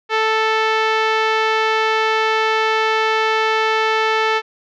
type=tone with low-pass filter; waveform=5% pulse; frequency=440 Hz; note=A4; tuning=in tune; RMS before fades=-17 dBFS; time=0.09-4.42 s; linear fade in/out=50 ms; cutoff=2100 Hz; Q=0.63; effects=none